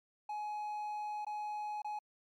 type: tone with dropouts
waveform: triangle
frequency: 841 Hz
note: G#5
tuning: 22 cents sharp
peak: -35 dBFS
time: 0.29-1.99 s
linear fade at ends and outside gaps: 5 ms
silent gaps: 1.249-1.266 / 1.82-1.845 s
effects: MP3 96 kbps